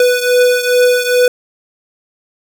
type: beating tone pair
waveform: square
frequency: 493.9 / 496.3 Hz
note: B4 / B4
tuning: 0 / +8 cents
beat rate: 2.4 Hz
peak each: -11 / -15 dBFS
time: 0-1.28 s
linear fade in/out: 2 ms
effects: none